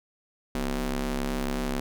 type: ring-modulated tone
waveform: sawtooth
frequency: 138.59 Hz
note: C#3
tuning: in tune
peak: -20 dBFS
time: 0.55-1.8 s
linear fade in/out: 2 ms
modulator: 103 Hz
effects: none